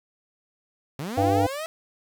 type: linear sweep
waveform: sawtooth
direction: up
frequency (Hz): 126.7 to 659.3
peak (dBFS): -26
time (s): 0.99-1.66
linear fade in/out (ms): 0
type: harmonic tone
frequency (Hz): 98.7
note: G2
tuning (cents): +12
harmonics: 1 / 3 / 5 / 7 / 8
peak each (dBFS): -25 / -25 / -25 / -25 / -25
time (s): 1.17-1.47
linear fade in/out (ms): 10
effects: 8-bit